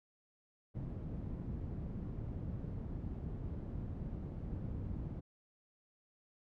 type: low-pass noise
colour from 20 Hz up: white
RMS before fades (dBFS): -42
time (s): 0.74-5.21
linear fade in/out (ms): 20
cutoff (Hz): 150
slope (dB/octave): 12
effects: none